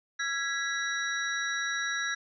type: tone cluster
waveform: sine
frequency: 1358 / 1659 / 1965 / 3898 / 5750 Hz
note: F6 / G#6 / B6 / B7 / F8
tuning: -49 / -2 / -9 / -23 / +50 cents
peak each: -38 / -31 / -38 / -37 / -39 dBFS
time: 0.19-2.15 s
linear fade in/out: 10 ms
effects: none